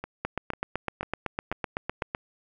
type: two click trains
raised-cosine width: 0.5 ms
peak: -19 / -13 dBFS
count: 5 / 16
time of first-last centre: 0.04-2.02 / 0.25-2.149 s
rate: 2.02 / 7.9 Hz
effects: none